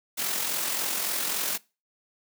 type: noise with amplitude modulation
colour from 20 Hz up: white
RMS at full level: -27 dBFS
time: 0.17-1.58 s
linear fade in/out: 20 ms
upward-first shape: sine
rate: 43.6 Hz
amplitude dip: 40%
effects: noise-tail reverb RT60 0.3 s tail -23 dB re dry + high-pass 200 Hz 12 dB/octave